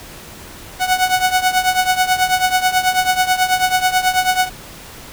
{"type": "tone with tremolo", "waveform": "sawtooth", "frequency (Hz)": 740, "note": "F#5", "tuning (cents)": 0, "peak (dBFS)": -6, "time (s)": [0.79, 4.5], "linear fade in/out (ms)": 50, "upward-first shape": "triangle", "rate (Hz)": 9.2, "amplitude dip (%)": 85, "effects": ["pink hiss -36 dBFS RMS until 5.12 s"]}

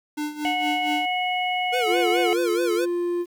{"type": "tone with tremolo", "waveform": "square", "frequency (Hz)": 299.3, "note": "D4", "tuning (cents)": 33, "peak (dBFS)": -25, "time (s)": [0.17, 1.06], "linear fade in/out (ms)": 10, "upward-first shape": "sine", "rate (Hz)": 4.3, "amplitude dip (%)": 75}
{"type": "harmonic tone", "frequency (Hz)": 730, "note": "F#5", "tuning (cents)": -24, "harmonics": [1, 3, 4], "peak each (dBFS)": [-24, -27, -30], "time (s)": [0.45, 2.33], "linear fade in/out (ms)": 0}
{"type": "tone with vibrato", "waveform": "square", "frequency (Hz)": 466.2, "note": "A#4", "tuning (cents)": 0, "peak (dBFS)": -24, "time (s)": [1.72, 2.86], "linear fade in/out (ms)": 20, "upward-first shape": "sine", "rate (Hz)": 4.7, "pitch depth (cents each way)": 150}
{"type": "tone", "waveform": "triangle", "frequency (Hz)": 349.2, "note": "F4", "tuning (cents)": 0, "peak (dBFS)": -20, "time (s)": [1.86, 3.26], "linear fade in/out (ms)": 50}
{"effects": ["9-bit"]}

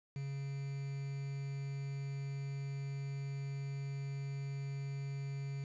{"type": "tone with quantisation", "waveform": "triangle", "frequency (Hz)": 138.4, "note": "C#3", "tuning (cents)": -2, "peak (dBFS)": -36, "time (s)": [0.16, 5.64], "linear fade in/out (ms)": 2, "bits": 9, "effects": ["resampled to 16000 Hz"]}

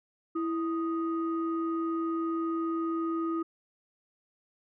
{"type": "tone pair together", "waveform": "sine", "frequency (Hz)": [329.8, 1244.5], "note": ["E4", "D#6"], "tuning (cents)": [1, 0], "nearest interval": "octave + major seventh", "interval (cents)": 2299, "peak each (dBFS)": [-28, -35], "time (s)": [0.35, 3.43], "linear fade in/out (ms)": 10, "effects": ["tanh soft clip ceiling -21 dBFS"]}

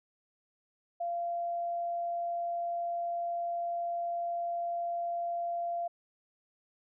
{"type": "tone", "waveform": "sine", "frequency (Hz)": 689, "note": "F5", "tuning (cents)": -24, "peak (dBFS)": -31, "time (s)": [1, 5.88], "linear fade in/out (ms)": 10, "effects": []}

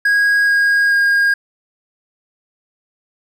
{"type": "tone with pitch steps", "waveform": "triangle", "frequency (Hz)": [1645, 1634.6, 1624.2], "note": ["G#6", "G#6", "G#6"], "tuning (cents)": [-17, -28, -39], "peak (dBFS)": -9, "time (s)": [0.05, 1.34], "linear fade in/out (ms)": 5, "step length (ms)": 430, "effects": []}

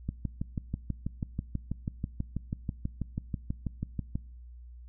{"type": "click train", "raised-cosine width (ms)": 5, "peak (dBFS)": -19, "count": 26, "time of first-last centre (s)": [0.09, 4.155], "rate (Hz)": 6.15, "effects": ["noise-tail reverb RT60 0.8 s tail -24 dB re dry", "added 60 Hz sine -45 dBFS peak until 4.88 s"]}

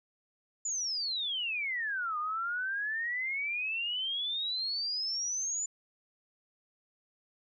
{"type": "exponential two-way sweep", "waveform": "sine", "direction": "down then up", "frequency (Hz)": [7090, 1203, 7090], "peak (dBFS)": -31, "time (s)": [0.65, 5.66], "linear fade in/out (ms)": 5, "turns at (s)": 2.18, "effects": []}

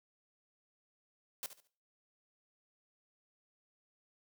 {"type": "noise with echo", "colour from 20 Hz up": "white", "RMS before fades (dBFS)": -40, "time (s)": [1.43, 1.46], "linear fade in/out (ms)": 0, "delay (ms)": 71, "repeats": 3, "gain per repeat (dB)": -12, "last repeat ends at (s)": 1.673, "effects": ["noise-tail reverb RT60 0.4 s tail -17 dB re dry", "high-pass 200 Hz 12 dB/octave"]}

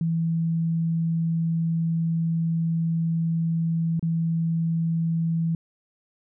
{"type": "tone with dropouts", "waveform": "sine", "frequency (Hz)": 164.81, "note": "E3", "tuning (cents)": 0, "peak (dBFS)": -21, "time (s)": [0.01, 5.55], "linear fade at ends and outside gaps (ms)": 2, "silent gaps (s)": [3.995, 4.027], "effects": []}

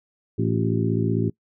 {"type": "harmonic tone with a mistuned harmonic", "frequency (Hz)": 55.7, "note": "A1", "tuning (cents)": 22, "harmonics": [2, 3, 4, 5, 6, 7], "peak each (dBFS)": [-24, -26, -27, -28, -29, -29], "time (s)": [0.38, 1.3], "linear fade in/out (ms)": 10, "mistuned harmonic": 6, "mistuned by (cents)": 78, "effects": ["noise-tail reverb RT60 0.1 s tail -22 dB re dry"]}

